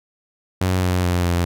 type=tone with pitch steps; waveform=sawtooth; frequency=92.5 / 90.6 / 88.73 / 86.91 Hz; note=F#2 / F#2 / F2 / F2; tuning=0 / -36 / +28 / -8 cents; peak=-13 dBFS; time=0.61-1.45 s; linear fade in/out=5 ms; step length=210 ms; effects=none